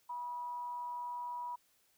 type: tone with amplitude modulation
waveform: sine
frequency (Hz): 972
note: B5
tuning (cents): -28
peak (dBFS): -37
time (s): 0.09-1.56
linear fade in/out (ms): 10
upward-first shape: sine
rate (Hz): 290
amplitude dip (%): 25
effects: white hiss -72 dBFS RMS until 1.97 s